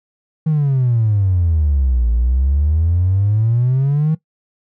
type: exponential two-way sweep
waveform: triangle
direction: down then up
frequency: 160.3 to 56.2 to 160.3 Hz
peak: -9 dBFS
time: 0.46-4.15 s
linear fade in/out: 10 ms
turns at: 2.1 s
effects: noise-tail reverb RT60 0.1 s tail -20 dB re dry + tanh soft clip ceiling -8 dBFS